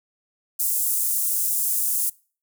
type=high-pass noise; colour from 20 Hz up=pink; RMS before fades=-23 dBFS; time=0.59-2.1 s; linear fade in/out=10 ms; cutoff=8600 Hz; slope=24 dB/octave; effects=noise-tail reverb RT60 0.4 s tail -24 dB re dry